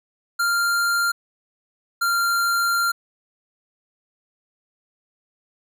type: tone pair in turn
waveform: square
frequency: 1393 / 1386.1 Hz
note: F6 / F6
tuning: -5 / -13 cents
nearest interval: unison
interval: 8 cents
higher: first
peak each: -19 dBFS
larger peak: neither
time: 0.39-1.12 / 2.01-2.92 s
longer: second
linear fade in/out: 10 ms
effects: none